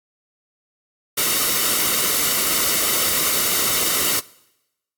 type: noise with comb filter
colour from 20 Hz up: white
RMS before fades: -19 dBFS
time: 1.17-4.2 s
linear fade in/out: 10 ms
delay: 1.2 ms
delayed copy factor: -0.55
effects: noise-tail reverb RT60 0.9 s tail -22 dB re dry + AAC 64 kbps